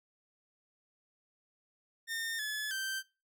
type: tone with pitch steps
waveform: sawtooth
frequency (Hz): 1821 / 1715 / 1559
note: A#6 / A6 / G6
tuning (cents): -41 / -45 / -10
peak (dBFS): -31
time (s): 2.07-3.03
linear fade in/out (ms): 50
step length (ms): 320
effects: noise-tail reverb RT60 0.3 s tail -24 dB re dry